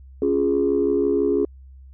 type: chord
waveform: sine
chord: Db major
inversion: none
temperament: equal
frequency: 277.2 / 349.2 / 415.3 Hz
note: Db4 / F4 / Ab4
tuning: 0 / 0 / 0 cents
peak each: -22 / -22 / -19 dBFS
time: 0.22-1.45 s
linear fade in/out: 2 ms
effects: tanh soft clip ceiling -10 dBFS + added 66 Hz sine -41 dBFS peak until 1.93 s